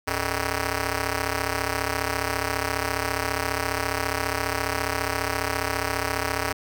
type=ring-modulated tone; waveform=5% pulse; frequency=174.9 Hz; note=F3; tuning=3 cents sharp; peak=-10 dBFS; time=0.07-6.53 s; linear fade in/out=5 ms; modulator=245 Hz; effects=none